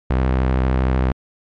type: tone with vibrato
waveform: sawtooth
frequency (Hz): 64.4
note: C2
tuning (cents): -27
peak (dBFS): -11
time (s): 0.1-1.12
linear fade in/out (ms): 5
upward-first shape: triangle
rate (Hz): 13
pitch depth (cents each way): 44
effects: low-pass 2000 Hz 12 dB/octave + MP3 96 kbps